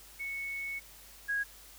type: tone pair in turn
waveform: sine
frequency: 2211 / 1648.7 Hz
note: C#7 / G#6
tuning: -5 / -13 cents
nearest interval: perfect fourth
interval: 508 cents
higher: first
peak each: -35 / -29 dBFS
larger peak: second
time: 0.19-0.8 / 1.28-1.44 s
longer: first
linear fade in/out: 20 ms
effects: added 50 Hz sine -59 dBFS peak until 1.78 s + white hiss -54 dBFS RMS until 1.78 s